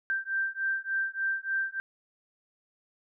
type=beating tone pair; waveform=sine; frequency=1568 / 1571.4 Hz; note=G6 / G6; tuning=0 / +4 cents; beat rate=3.4 Hz; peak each=-31 dBFS; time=0.1-1.8 s; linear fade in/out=0 ms; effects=none